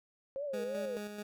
sine tone with vibrato, 529 Hz, C5, 19 cents sharp, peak -35 dBFS, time 0.36-0.97 s, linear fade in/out 0 ms, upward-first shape triangle, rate 2.9 Hz, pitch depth 210 cents each way
20% pulse tone with tremolo, 207.7 Hz, G#3, in tune, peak -34 dBFS, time 0.53-1.23 s, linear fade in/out 10 ms, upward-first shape square, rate 4.6 Hz, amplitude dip 40%
effects none

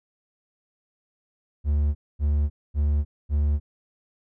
triangle tone bursts, 73.4 Hz, D2, in tune, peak -17 dBFS, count 4, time 1.64-3.6 s, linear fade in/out 50 ms, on 310 ms, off 240 ms, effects none

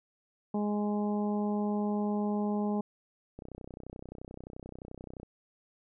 harmonic tone, 207.7 Hz, G#3, in tune, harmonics 1 / 2 / 3 / 4 / 5, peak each -29 / -36 / -41 / -39 / -47 dBFS, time 0.54-2.81 s, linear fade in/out 5 ms
click train, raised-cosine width 2 ms, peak -30 dBFS, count 59, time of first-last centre 3.39-5.231 s, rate 31.5 Hz
effects none

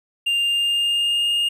triangle tone with pitch glide, 2797 to 2834 Hz, F7 to F7, +2 to +25 cents, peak -16 dBFS, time 0.26-1.49 s, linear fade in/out 10 ms, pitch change +23 cents, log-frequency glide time 0.37-1.3 s, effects none

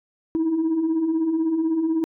sine beating tone pair, 308.4 / 324.4 Hz, D#4 / E4, -15 / -28 cents, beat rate 16 Hz, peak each -27 / -18 dBFS, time 0.35-2.04 s, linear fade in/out 0 ms, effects tanh soft clip ceiling -16 dBFS

